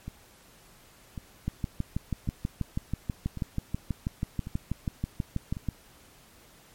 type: two click trains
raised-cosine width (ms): 5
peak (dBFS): -16 / -24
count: 27 / 6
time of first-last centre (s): 1.48-5.687 / 0.08-5.568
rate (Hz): 6.18 / 0.911
effects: pink hiss -56 dBFS RMS until 6.74 s + MP3 64 kbps